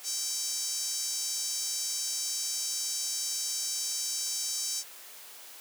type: tone with high-pass filter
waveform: 5% pulse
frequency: 778 Hz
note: G5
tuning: 13 cents flat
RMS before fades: -33 dBFS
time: 0.03-4.84 s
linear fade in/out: 50 ms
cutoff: 5800 Hz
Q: 2.3
effects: white hiss -48 dBFS RMS until 5.6 s + high-pass 400 Hz 12 dB/octave